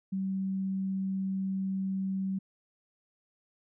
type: tone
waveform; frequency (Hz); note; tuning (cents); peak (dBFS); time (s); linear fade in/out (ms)
sine; 191.7; G3; -38; -29; 0.12-2.39; 10
effects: none